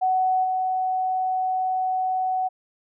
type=tone with level steps; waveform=sine; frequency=747 Hz; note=F#5; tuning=16 cents sharp; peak=-18 / -21 dBFS; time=0.01-2.49 s; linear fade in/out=20 ms; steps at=0.43 s; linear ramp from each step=20 ms; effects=none